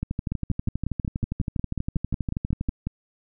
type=two click trains; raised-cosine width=5 ms; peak=-14 / -14 dBFS; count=15 / 34; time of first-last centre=0.32-2.87 / 0.03-2.691 s; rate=5.49 / 12.4 Hz; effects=none